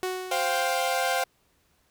sawtooth tone with exponential decay, 370 Hz, F#4, in tune, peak -22 dBFS, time 0.03-1.09 s, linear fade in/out 0 ms, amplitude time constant 230 ms
sawtooth chord, C suspended fourth, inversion none, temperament equal with one note detuned, 523.3 / 702.9 / 784 Hz, C5 / F5 / G5, 0 / +11 / 0 cents, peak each -25 / -24 / -25 dBFS, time 0.31-1.24 s, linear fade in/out 5 ms
effects pink hiss -67 dBFS RMS until 1.9 s

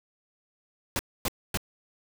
pink noise bursts, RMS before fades -28 dBFS, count 3, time 0.96-1.573 s, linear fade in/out 0 ms, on 31 ms, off 260 ms, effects none

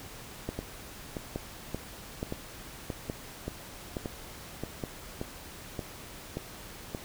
two click trains, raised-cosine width 2 ms, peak -20 / -19 dBFS, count 12 / 6, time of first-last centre 0.59-6.948 / 0.49-4.838 s, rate 1.73 / 1.15 Hz, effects pink hiss -46 dBFS RMS until 7.04 s

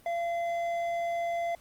triangle tone with hard clipping, 684 Hz, F5, 36 cents flat, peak -30 dBFS, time 0.06-1.55 s, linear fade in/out 2 ms, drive 10 dB, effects pink hiss -59 dBFS RMS until 1.6 s + Opus 32 kbps

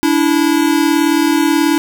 square tone pair together, 290 / 328.5 Hz, D4 / E4, -22 / -6 cents, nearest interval major second, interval 216 cents, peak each -14 dBFS, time 0.03-1.78 s, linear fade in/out 0 ms, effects none

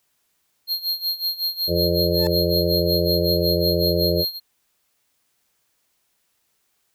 square tone with tremolo, 4228 Hz, C8, 17 cents sharp, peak -20 dBFS, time 0.67-4.4 s, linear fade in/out 50 ms, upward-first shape sine, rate 5.4 Hz, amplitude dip 85%
harmonic tone, 86.3 Hz, F2, 20 cents flat, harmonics 1 / 2 / 4 / 5 / 6 / 7, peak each -25 / -25 / -25 / -25 / -25 / -25 dBFS, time 1.67-4.25 s, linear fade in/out 50 ms
30% pulse tone with exponential growth, 881 Hz, A5, 2 cents sharp, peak -24 dBFS, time 2.12-2.27 s, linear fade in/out 1 ms, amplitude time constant 31 ms
effects white hiss -69 dBFS RMS until 6.94 s

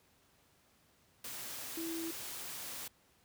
sine tone in noise, 329.6 Hz, E4, in tune, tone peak -38 dBFS, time 1.77-2.11 s, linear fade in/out 5 ms, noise white, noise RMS -44 dBFS, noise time 1.24-2.88 s, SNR +3 dB, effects pink hiss -69 dBFS RMS until 3.24 s + high-pass 60 Hz 12 dB/octave

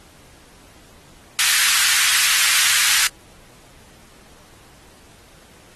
pink high-pass noise, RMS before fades -17 dBFS, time 1.39-3.07 s, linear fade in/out 0 ms, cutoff 1500 Hz, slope 24 dB/octave, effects pink hiss -49 dBFS RMS until 5.75 s + AAC 32 kbps

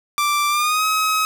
sawtooth tone with pitch glide, 1174.7 to 1273.6 Hz, D6 to D#6, 0 to +40 cents, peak -13 dBFS, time 0.18-1.25 s, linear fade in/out 0 ms, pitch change +140 cents, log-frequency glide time 0.49-0.85 s, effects none

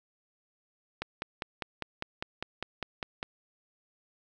click train, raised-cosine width 0.3 ms, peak -17 dBFS, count 12, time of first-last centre 1.02-3.229 s, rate 4.98 Hz, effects none

